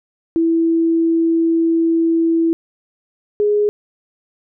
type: tone pair in turn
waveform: sine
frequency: 330 / 415.8 Hz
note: E4 / G#4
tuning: +2 / +2 cents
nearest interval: major third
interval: 400 cents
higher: second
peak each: -12 dBFS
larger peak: neither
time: 0.36-2.53 / 3.4-3.69 s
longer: first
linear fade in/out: 0 ms
effects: none